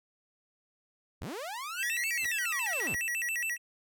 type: linear two-way sweep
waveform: sawtooth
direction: up then down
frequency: 36.53 to 2349 to 36.53 Hz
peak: -33 dBFS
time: 1.21-2.96 s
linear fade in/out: 10 ms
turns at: 2.12 s
type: tone with vibrato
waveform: square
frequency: 2262 Hz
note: C#7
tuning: 34 cents sharp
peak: -31 dBFS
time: 1.76-3.58 s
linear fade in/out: 50 ms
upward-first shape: square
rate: 7.2 Hz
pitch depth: 280 cents each way
type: noise with exponential growth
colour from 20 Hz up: pink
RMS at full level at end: -45 dBFS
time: 2.12-2.26 s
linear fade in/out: 1 ms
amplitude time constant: 30 ms
effects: none